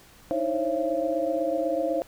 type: tone cluster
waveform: sine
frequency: 305.5 / 321.7 / 535 / 563 / 676 Hz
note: D#4 / E4 / C5 / C#5 / E5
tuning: -32 / -42 / +38 / +27 / +43 cents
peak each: -34 / -31 / -27 / -33 / -29 dBFS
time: 0.31-2.02 s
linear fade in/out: 0 ms
effects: pink hiss -53 dBFS RMS until 2.07 s